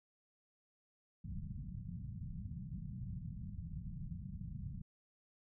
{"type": "low-pass noise", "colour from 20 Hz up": "white", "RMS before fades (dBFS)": -45, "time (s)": [1.24, 4.82], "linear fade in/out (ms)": 5, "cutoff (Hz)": 190, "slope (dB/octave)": 48, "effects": []}